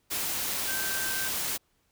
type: tone in noise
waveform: sine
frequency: 1557 Hz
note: G6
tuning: 12 cents flat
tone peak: -34 dBFS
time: 0.67-1.29 s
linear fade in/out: 20 ms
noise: white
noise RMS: -31 dBFS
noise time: 0.1-1.58 s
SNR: -6 dB
effects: pink hiss -71 dBFS RMS until 1.91 s